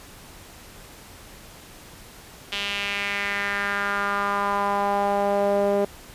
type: tone with band-pass filter sweep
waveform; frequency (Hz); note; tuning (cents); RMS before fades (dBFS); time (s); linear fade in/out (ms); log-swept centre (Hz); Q
sawtooth; 201.4; G3; +47; -24; 2.52-5.85; 5; 3100 to 510; 3
effects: pink hiss -45 dBFS RMS until 6.14 s + resampled to 32000 Hz